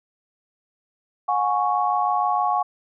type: chord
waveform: sine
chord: F# suspended second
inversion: none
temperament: equal with one note detuned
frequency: 724.3 / 830.6 / 1108.7 Hz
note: F#5 / G#5 / C#6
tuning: -37 / 0 / 0 cents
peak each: -23 dBFS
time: 1.28-2.63 s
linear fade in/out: 10 ms
effects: none